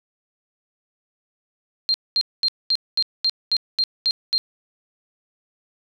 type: tone bursts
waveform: sine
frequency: 4186 Hz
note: C8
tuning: in tune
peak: -16 dBFS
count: 10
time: 1.89-4.38 s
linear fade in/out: 0 ms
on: 51 ms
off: 220 ms
effects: none